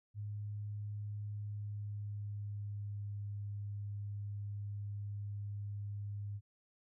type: tone with pitch glide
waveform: sine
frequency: 103.83 to 102.11 Hz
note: G#2 to G#2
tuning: 0 to -29 cents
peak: -39 dBFS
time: 0.14-6.41 s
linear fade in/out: 50 ms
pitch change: -29 cents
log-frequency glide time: 1.35-3.17 s
effects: none